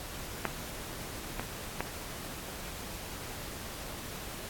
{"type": "clicks", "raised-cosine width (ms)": 0.5, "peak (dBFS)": [-13, -19, -15], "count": 3, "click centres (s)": [0.453, 1.396, 1.806], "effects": ["pink hiss -42 dBFS RMS until 4.49 s", "AAC 64 kbps"]}